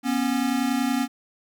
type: tone pair together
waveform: square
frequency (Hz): 242.6 / 273.2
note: B3 / C#4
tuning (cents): -31 / -25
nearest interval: major second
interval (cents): 206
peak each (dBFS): -25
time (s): 0.03-1.08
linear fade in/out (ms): 50
effects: 10-bit